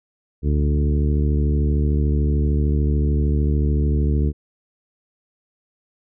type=harmonic tone with a mistuned harmonic; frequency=73.42 Hz; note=D2; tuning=in tune; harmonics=1 / 2 / 3 / 4 / 5 / 6; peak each=-17 / -23 / -27 / -29 / -31 / -33 dBFS; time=0.42-4.33 s; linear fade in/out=50 ms; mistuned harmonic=1; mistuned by=-31 cents; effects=none